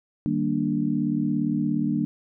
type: chord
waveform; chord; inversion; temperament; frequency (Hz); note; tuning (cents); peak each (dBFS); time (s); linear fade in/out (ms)
sine; Eb major seventh; none; equal; 155.56 / 196 / 233.1 / 293.7; Eb3 / G3 / Bb3 / D4; 0 / 0 / 0 / 0; -29 / -28 / -26 / -26; 0.26-2.05; 0
effects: none